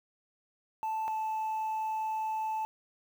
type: tone pair in turn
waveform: sine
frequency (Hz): 879 / 875.1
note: A5 / A5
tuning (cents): -2 / -10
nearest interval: unison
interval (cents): 8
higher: first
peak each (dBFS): -28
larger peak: neither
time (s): 0.83-1.08 / 1.08-2.65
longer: second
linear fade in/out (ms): 0
effects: tanh soft clip ceiling -29 dBFS + 9-bit